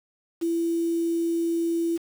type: tone with quantisation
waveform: sine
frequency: 334.8 Hz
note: E4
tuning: 27 cents sharp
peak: -22 dBFS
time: 0.41-1.98 s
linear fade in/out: 20 ms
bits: 7
effects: none